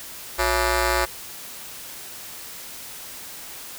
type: ring-modulated tone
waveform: 10% pulse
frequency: 305 Hz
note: D#4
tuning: 34 cents flat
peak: -8 dBFS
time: 0.38-1.06 s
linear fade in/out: 20 ms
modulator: 247 Hz
effects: white hiss -38 dBFS RMS until 3.78 s